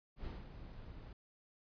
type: noise with ADSR envelope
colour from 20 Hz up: brown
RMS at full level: -43 dBFS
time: 0.16-1.13 s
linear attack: 95 ms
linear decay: 190 ms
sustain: -8 dB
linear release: 3 ms
effects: resampled to 11025 Hz